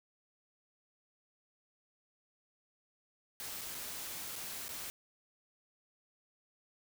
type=noise with dropouts; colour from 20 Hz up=white; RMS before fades=-43 dBFS; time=3.4-4.9 s; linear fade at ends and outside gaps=0 ms; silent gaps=3.611-3.615 / 3.746-3.75 / 4.356-4.361 / 4.682-4.691 s; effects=none